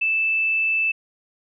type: tone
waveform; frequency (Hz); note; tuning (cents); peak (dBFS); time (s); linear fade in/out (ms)
sine; 2637; E7; 0; -18; 0.01-0.92; 10
effects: none